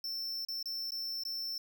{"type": "tone with dropouts", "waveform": "square", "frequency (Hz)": 5370, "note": "E8", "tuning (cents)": 31, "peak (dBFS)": -36, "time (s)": [0.04, 1.58], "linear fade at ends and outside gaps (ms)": 2, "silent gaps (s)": [[0.45, 0.485], [0.628, 0.657], [0.907, 0.919], [1.236, 1.251]], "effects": []}